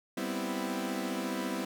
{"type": "chord", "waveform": "sawtooth", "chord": "C major seventh", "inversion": "second", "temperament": "equal", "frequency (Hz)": [196, 246.9, 261.6, 329.6], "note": ["G3", "B3", "C4", "E4"], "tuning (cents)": [0, 0, 0, 0], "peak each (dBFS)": -34, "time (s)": [0.17, 1.65], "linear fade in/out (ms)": 5, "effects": []}